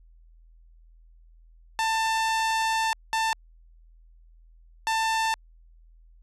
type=tone bursts at uneven times; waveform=sawtooth; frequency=891 Hz; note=A5; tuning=22 cents sharp; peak=-19 dBFS; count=3; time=1.79-2.93 / 3.13-3.33 / 4.87-5.34 s; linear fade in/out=0 ms; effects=added 41 Hz sine -51 dBFS peak until 6.22 s + low-pass 8000 Hz 12 dB/octave